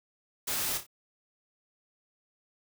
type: noise with echo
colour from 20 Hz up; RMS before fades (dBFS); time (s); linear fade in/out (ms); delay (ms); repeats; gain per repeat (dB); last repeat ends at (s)
white; -32; 0.47-0.78; 10; 29; 3; -8; 0.867
effects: none